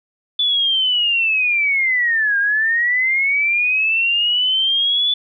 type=linear two-way sweep; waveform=sine; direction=down then up; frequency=3479 to 1600 to 3479 Hz; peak=-14 dBFS; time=0.39-5.14 s; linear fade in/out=5 ms; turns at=2.38 s; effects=none